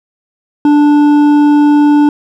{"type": "tone with hard clipping", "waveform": "triangle", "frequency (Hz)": 293.7, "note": "D4", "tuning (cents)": 0, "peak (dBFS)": -6, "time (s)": [0.65, 2.09], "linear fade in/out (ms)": 2, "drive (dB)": 11, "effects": []}